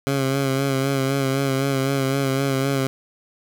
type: tone with vibrato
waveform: 15% pulse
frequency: 135.9 Hz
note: C#3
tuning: 34 cents flat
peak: -13 dBFS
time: 0.07-2.87 s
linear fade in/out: 0 ms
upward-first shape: sine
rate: 3.9 Hz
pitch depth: 39 cents each way
effects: none